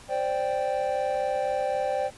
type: chord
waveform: triangle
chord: C suspended second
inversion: none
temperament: equal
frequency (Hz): 523.3 / 587.3 / 784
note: C5 / D5 / G5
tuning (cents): 0 / 0 / 0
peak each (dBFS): -27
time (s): 0.08-2.11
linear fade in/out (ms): 50
effects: pink hiss -49 dBFS RMS until 2.17 s + resampled to 24000 Hz